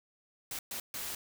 white noise bursts at uneven times, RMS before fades -39 dBFS, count 3, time 0.51-0.59 / 0.71-0.8 / 0.94-1.15 s, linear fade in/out 2 ms, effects none

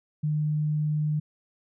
sine tone, 151.5 Hz, D#3, 46 cents flat, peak -23 dBFS, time 0.23-1.2 s, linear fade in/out 10 ms, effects none

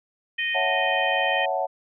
harmonic tone, 620 Hz, D#5, 6 cents flat, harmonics 3 / 4 / 5, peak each -26 / -28 / -30 dBFS, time 0.38-1.46 s, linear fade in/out 10 ms
sine chord, F# minor seventh, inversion second, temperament equal, 554.4 / 659.3 / 740 / 880 Hz, C#5 / E5 / F#5 / A5, 0 / 0 / 0 / 0 cents, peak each -28 / -29 / -26 / -30 dBFS, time 0.54-1.67 s, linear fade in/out 20 ms
effects none

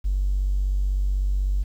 triangle tone, 48.04 Hz, G1, 34 cents flat, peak -16 dBFS, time 0.04-1.64 s, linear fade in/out 20 ms, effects tanh soft clip ceiling -17 dBFS + 9-bit

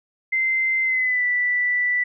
sine tone with pitch glide, 2076 to 1972 Hz, C7 to B6, -14 to -3 cents, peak -18 dBFS, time 0.32-2.04 s, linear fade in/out 10 ms, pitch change -89 cents, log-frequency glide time 0.83-1.25 s, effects none

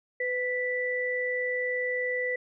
sine tone pair together, 501 / 1971.8 Hz, B4 / B6, +25 / -3 cents, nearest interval 2 octaves, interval 2372 cents, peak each -30 / -29 dBFS, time 0.2-2.36 s, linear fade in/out 5 ms, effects none

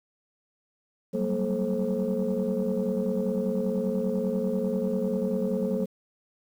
sine tone cluster, 186.8 / 197 / 231.7 / 432.2 / 530 Hz, F#3 / G3 / A#3 / A4 / C5, +17 / +9 / -10 / -31 / +22 cents, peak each -30 dBFS, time 1.13-5.86 s, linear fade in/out 20 ms, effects tanh soft clip ceiling -18 dBFS + 9-bit

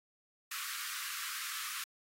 pink high-pass noise, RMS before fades -41 dBFS, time 0.51-1.84 s, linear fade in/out 5 ms, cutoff 1100 Hz, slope 96 dB/octave, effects AAC 48 kbps

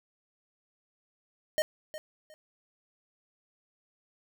square tone with echo, 617 Hz, D#5, 15 cents flat, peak -25 dBFS, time 1.58-1.62 s, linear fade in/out 0 ms, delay 360 ms, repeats 2, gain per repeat -13 dB, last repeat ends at 2.34 s, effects none

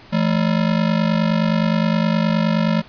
square ring-modulated tone, 193.2 Hz, G3, 25 cents flat, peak -13 dBFS, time 0.12-2.82 s, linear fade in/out 20 ms, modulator 24.8 Hz, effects pink hiss -44 dBFS RMS until 2.88 s + resampled to 11025 Hz

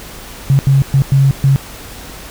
sine tone bursts at uneven times, 136.8 Hz, C#3, 23 cents flat, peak -6 dBFS, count 5, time 0.5-0.59 / 0.67-0.82 / 0.94-1.02 / 1.12-1.31 / 1.44-1.56 s, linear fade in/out 0 ms, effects added 50 Hz sine -38 dBFS peak until 2.3 s + pink hiss -32 dBFS RMS until 2.3 s

